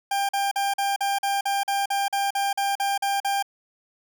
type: tone bursts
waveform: 40% pulse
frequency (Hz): 796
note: G5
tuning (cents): +26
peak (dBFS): -21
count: 15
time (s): 0.11-3.426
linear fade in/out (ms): 5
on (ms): 180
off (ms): 44
effects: none